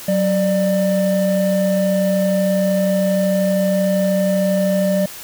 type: tone pair together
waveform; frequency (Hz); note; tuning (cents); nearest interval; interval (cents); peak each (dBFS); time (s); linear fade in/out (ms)
triangle; 187.7 / 595.9; F#3 / D5; +25 / +25; octave + minor sixth; 2000; -15; 0.08-5.06; 5
effects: white hiss -34 dBFS RMS until 5.23 s